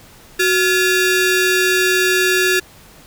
sawtooth ring-modulated tone, 1037 Hz, C6, 16 cents flat, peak -6 dBFS, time 0.39-2.6 s, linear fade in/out 10 ms, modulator 667 Hz, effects pink hiss -44 dBFS RMS until 3.06 s

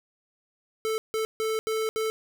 square tone bursts at uneven times, 440 Hz, A4, in tune, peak -26 dBFS, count 5, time 0.85-0.98 / 1.14-1.25 / 1.4-1.59 / 1.67-1.89 / 1.96-2.1 s, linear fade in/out 0 ms, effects none

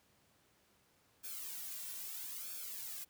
blue noise with flanger, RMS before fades -45 dBFS, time 1.23-3.05 s, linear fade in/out 20 ms, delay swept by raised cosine 1 to 2.4 ms, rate 0.77 Hz, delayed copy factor -1, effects pink hiss -71 dBFS RMS until 3.09 s + high-pass 80 Hz 12 dB/octave

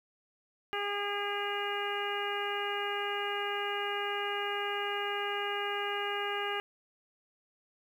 harmonic tone with a mistuned harmonic, 407.1 Hz, G#4, 35 cents flat, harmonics 1 / 2 / 3 / 4 / 5 / 6 / 7, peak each -37 / -38 / -39 / -39 / -42 / -44 / -39 dBFS, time 0.73-6.6 s, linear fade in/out 0 ms, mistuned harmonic 6, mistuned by -27 cents, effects 10-bit

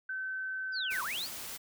sine tone with pitch glide, 1533 to 1523.3 Hz, G6 to F#6, -39 to +50 cents, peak -34 dBFS, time 0.09-1.01 s, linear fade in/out 5 ms, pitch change -11 cents, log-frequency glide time 0.67-0.76 s
sine linear two-way sweep, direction down then up, 4997 to 937 to 4997 Hz, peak -34 dBFS, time 0.72-1.29 s, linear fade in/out 50 ms, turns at 1.03 s
white noise, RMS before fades -42 dBFS, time 0.9-1.58 s, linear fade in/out 20 ms
effects none

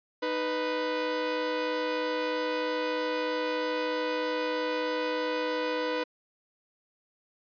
sawtooth tone pair together, 309.1 / 495.2 Hz, D#4 / B4, -11 / +5 cents, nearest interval minor sixth, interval 816 cents, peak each -30 / -25 dBFS, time 0.22-6.04 s, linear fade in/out 10 ms, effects resampled to 11025 Hz

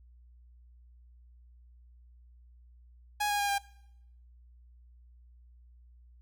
sawtooth tone with pitch steps, 830.6 / 820.6 / 810.7 / 800.9 Hz, G#5 / G#5 / G#5 / G5, 0 / -21 / -42 / +37 cents, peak -24 dBFS, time 3.2-3.584 s, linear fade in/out 10 ms, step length 96 ms, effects noise-tail reverb RT60 0.8 s tail -22 dB re dry + added 60 Hz sine -54 dBFS peak until 6.21 s

